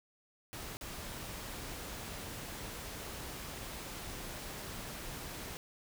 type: noise with dropouts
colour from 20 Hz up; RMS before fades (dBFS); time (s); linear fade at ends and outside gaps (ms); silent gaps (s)
pink; -44; 0.53-5.57; 0; 0.77-0.811
effects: none